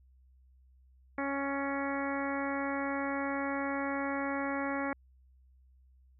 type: harmonic tone with a mistuned harmonic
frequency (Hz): 277.2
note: C#4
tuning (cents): 0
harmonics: 1 / 2 / 3 / 4 / 5 / 6 / 7 / 8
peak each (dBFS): -35 / -38 / -40 / -41 / -42 / -43 / -43 / -44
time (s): 1.18-4.93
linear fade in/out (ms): 2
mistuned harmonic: 6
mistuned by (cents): +21
effects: added 64 Hz sine -59 dBFS peak until 6.19 s